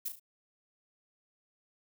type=noise with echo; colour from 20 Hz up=violet; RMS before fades=-35 dBFS; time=0.05-0.09 s; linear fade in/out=10 ms; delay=36 ms; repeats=3; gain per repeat=-7 dB; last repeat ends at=0.198 s; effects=none